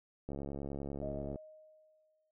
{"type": "click train", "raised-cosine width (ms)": 2, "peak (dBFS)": -28, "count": 76, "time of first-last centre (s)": [0.29, 1.358], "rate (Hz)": 70.2}
{"type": "tone with exponential decay", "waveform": "sine", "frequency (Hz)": 622.3, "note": "D#5", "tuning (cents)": 0, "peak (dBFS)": -38, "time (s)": [1.02, 2.31], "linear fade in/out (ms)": 5, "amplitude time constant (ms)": 280}
{"effects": []}